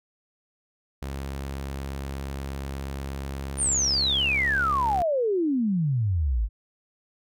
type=tone; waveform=sawtooth; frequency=68.4 Hz; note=C#2; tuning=23 cents flat; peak=-27 dBFS; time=1.02-5.02 s; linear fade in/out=0 ms
type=exponential sweep; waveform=sine; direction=down; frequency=9630 to 47.93 Hz; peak=-21 dBFS; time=3.57-6.49 s; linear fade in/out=50 ms
effects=none